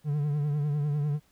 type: tone with vibrato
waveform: triangle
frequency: 147 Hz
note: D3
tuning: 2 cents sharp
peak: -23 dBFS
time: 0.04-1.2 s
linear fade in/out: 50 ms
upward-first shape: triangle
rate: 10 Hz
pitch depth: 67 cents each way
effects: pink hiss -66 dBFS RMS until 1.31 s